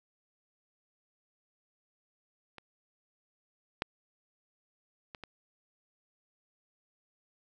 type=clicks; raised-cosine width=0.3 ms; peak=-30 / -14 / -27 / -27 dBFS; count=4; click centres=2.583 / 3.821 / 5.148 / 5.237 s; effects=none